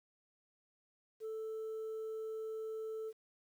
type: tone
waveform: sine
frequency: 440 Hz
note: A4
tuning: in tune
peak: -37 dBFS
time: 1.2-3.13 s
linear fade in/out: 50 ms
effects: tanh soft clip ceiling -38 dBFS + 11-bit